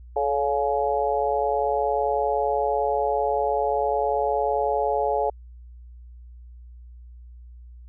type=harmonic tone with a mistuned harmonic; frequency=140.4 Hz; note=C#3; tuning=22 cents sharp; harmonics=3 / 4 / 5 / 6; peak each=-26 / -26 / -26 / -26 dBFS; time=0.16-5.3 s; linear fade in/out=5 ms; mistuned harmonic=3; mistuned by=+39 cents; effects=added 60 Hz sine -41 dBFS peak until 7.88 s